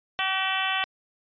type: harmonic tone with a mistuned harmonic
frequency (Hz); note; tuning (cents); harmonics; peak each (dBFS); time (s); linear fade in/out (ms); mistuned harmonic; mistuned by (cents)
381.5; G4; -47; 2 / 3 / 4 / 5 / 6 / 7 / 8 / 9; -31 / -32 / -32 / -32 / -35 / -31 / -31 / -35; 0.19-0.84; 0; 6; +27
effects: resampled to 11025 Hz